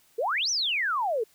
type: exponential two-way sweep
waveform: sine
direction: up then down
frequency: 415.3 to 6200 to 415.3 Hz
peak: -24 dBFS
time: 0.18-1.24 s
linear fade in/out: 10 ms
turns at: 0.5 s
effects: white hiss -62 dBFS RMS until 1.34 s